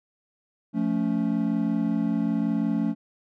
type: chord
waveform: triangle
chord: F augmented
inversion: none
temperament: equal with one note detuned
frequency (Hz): 174.61 / 220 / 280.9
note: F3 / A3 / C#4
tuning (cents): 0 / 0 / +23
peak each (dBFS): -27 / -23 / -25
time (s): 0.73-2.95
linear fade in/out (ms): 50
effects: none